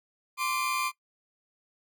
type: tone cluster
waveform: 40% pulse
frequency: 1042 / 1165 / 2414 Hz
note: C6 / D6 / D7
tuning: -7 / -14 / +47 cents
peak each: -31 dBFS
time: 0.37-0.92 s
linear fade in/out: 50 ms
effects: noise-tail reverb RT60 0.1 s tail -19 dB re dry